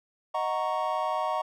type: chord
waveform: triangle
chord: D# minor seventh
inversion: none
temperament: equal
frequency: 622.3 / 740 / 932.3 / 1108.7 Hz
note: D#5 / F#5 / A#5 / C#6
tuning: 0 / 0 / 0 / 0 cents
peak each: -30 dBFS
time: 0.34-1.42 s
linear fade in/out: 10 ms
effects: none